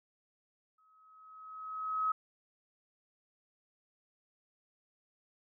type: tone with exponential growth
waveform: sine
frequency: 1277 Hz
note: D#6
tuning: 45 cents sharp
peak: -27 dBFS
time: 0.78-2.12 s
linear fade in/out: 5 ms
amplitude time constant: 290 ms
effects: none